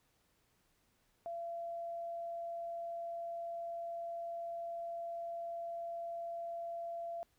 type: tone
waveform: sine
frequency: 680 Hz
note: F5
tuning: 46 cents flat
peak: -39 dBFS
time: 1.26-7.23 s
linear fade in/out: 0 ms
effects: pink hiss -75 dBFS RMS until 7.38 s